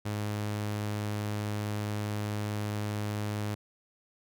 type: tone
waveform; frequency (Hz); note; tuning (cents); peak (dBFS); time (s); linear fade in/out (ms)
sawtooth; 104.7; G#2; +15; -27; 0.05-3.55; 10
effects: none